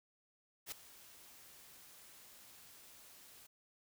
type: noise with ADSR envelope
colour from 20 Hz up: white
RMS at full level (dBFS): -42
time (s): 0.66-3.47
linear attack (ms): 59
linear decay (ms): 5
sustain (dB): -17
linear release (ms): 10
effects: none